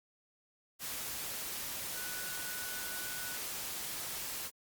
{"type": "tone in noise", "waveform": "sine", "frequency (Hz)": 1480, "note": "F#6", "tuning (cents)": 0, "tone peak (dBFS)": -45, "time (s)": [1.93, 3.4], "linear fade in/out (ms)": 50, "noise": "white", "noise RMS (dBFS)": -40, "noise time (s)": [0.79, 4.51], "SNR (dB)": -8, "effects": ["Opus 48 kbps"]}